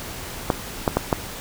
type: clicks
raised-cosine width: 1 ms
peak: -3 dBFS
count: 4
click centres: 0.502 / 0.878 / 0.97 / 1.128 s
effects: pink hiss -34 dBFS RMS until 1.4 s